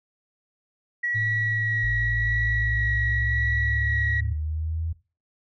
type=tone with vibrato; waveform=sine; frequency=1922 Hz; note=B6; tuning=48 cents flat; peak=-23 dBFS; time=1.03-4.21 s; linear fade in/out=10 ms; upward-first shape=sine; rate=0.91 Hz; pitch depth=9 cents each way
type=tone with pitch glide; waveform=sine; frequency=110 to 106.81 Hz; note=A2 to G#2; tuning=0 to +49 cents; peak=-26 dBFS; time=1.14-4.34 s; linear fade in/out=20 ms; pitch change=-51 cents; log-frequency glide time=3.3-3.53 s
type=linear sweep; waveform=sine; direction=up; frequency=48.68 to 82.41 Hz; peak=-25 dBFS; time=1.83-4.93 s; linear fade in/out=10 ms
effects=noise-tail reverb RT60 0.3 s tail -18 dB re dry + tanh soft clip ceiling -14 dBFS